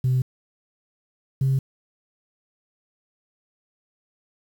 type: tone pair in turn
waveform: sine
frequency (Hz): 128.4 / 134.04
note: C3 / C3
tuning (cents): -32 / +42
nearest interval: minor second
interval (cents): 74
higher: second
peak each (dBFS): -16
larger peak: neither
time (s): 0.04-0.22 / 1.41-1.59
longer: neither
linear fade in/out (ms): 5
effects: tanh soft clip ceiling -15 dBFS + 8-bit